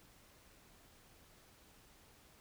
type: silence
effects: pink hiss -64 dBFS RMS until 2.4 s